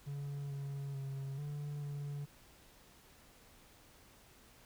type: tone with pitch steps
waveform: triangle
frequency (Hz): 141.8 / 139.5 / 136.3 / 146 / 143.7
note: C#3 / C#3 / C#3 / D3 / D3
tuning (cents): +40 / +11 / -29 / -10 / -37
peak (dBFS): -37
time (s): 0.06-2.26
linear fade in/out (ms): 20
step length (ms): 440
effects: pink hiss -62 dBFS RMS until 4.65 s